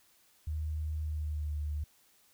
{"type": "tone with pitch glide", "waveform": "sine", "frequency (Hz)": [77.2, 74.48], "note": ["D#2", "D2"], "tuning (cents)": [-13, 25], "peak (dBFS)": -32, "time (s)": [0.47, 1.84], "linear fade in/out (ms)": 5, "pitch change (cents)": -62, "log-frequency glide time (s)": [1, 1.6], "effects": ["white hiss -66 dBFS RMS until 2.33 s"]}